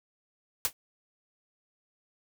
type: noise with exponential decay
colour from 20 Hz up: white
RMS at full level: -23 dBFS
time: 0.65-0.73 s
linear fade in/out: 0 ms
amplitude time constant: 16 ms
effects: none